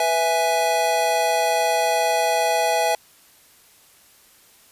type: chord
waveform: square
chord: E major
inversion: second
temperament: equal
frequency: 493.9 / 659.3 / 830.6 Hz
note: B4 / E5 / G#5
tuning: 0 / 0 / 0 cents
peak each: -27 / -22 / -22 dBFS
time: 0-2.95 s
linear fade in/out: 2 ms
effects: white hiss -53 dBFS RMS until 4.71 s + resampled to 32000 Hz